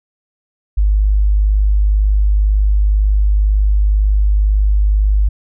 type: tone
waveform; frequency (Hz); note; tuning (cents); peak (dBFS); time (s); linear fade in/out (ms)
sine; 51; G#1; -31; -9; 0.77-5.29; 10
effects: none